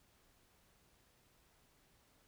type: silence
effects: pink hiss -71 dBFS RMS until 2.27 s